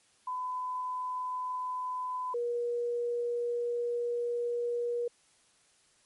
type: tone pair in turn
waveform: sine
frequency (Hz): 1007 / 478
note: B5 / A#4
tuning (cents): +33 / +43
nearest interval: octave + minor second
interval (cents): 1290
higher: first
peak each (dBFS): -32 / -29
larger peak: second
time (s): 0.27-2.34 / 2.34-5.08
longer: second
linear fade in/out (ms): 5
effects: white hiss -66 dBFS RMS until 6.05 s + MP3 48 kbps